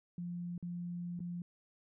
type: tone with dropouts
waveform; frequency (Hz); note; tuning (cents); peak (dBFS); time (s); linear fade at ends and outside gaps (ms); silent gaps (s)
sine; 174.61; F3; 0; -38; 0.18-1.42; 2; 0.579-0.626 / 1.193-1.203
effects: none